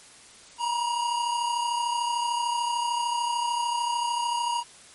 square tone pair together, 947 / 980.4 Hz, A#5 / B5, +27 / -13 cents, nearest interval minor second, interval 60 cents, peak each -26 / -34 dBFS, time 0.58-4.64 s, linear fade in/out 50 ms, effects white hiss -50 dBFS RMS until 4.94 s + MP3 48 kbps

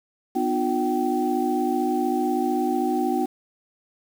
sine tone cluster, 248.5 / 304.4 / 357.4 / 769 Hz, B3 / D#4 / F4 / G5, +11 / -38 / +40 / -33 cents, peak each -26 dBFS, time 0.35-3.26 s, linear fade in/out 10 ms, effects 7-bit

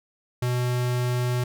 square tone, 123.7 Hz, B2, 3 cents sharp, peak -23 dBFS, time 0.42-1.44 s, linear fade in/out 5 ms, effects none

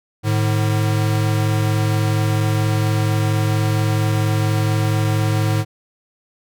square tone pair together, 107.06 / 151.4 Hz, A2 / D#3, -47 / -47 cents, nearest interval tritone, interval 600 cents, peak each -17 / -23 dBFS, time 0.23-5.65 s, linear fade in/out 50 ms, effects none

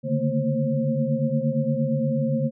sine tone cluster, 140.7 / 149 / 224 / 233 / 532 Hz, C#3 / D3 / A3 / A#3 / C5, +26 / +25 / +31 / -1 / +29 cents, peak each -27 dBFS, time 0.03-2.51 s, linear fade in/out 50 ms, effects none

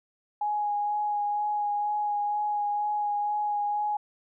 sine tone with vibrato, 830.6 Hz, G#5, in tune, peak -25 dBFS, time 0.41-3.97 s, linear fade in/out 5 ms, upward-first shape sine, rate 2.1 Hz, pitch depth 14 cents each way, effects none

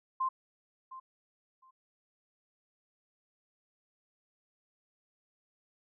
sine tone with echo, 1046.5 Hz, C6, in tune, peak -28 dBFS, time 0.2-0.29 s, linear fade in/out 10 ms, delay 710 ms, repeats 2, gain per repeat -15 dB, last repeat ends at 1.71 s, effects none

